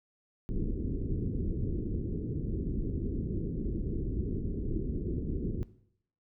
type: low-pass noise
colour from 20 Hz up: pink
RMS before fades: -33 dBFS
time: 0.49-5.63 s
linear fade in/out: 0 ms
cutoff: 410 Hz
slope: 48 dB/octave
effects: noise-tail reverb RT60 0.7 s tail -18 dB re dry